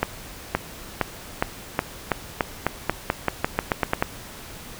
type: accelerating click train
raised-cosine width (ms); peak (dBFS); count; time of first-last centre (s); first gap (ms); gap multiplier
0.5; -4; 17; 0.03-4.025; 520; 0.89
effects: pink hiss -40 dBFS RMS until 4.79 s